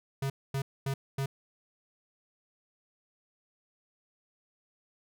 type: tone bursts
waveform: square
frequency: 136.5 Hz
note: C#3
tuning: 26 cents flat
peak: -30 dBFS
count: 4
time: 0.22-1.26 s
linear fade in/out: 5 ms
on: 80 ms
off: 240 ms
effects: none